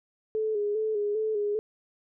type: tone with vibrato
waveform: sine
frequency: 424.1 Hz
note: G#4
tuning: 36 cents sharp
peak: -25 dBFS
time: 0.35-1.59 s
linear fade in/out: 0 ms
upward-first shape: square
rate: 2.5 Hz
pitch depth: 46 cents each way
effects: none